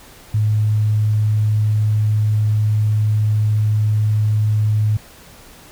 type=tone; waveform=sine; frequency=106.8 Hz; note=G#2; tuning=49 cents sharp; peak=-13 dBFS; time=0.34-4.97 s; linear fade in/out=5 ms; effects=pink hiss -43 dBFS RMS until 5.71 s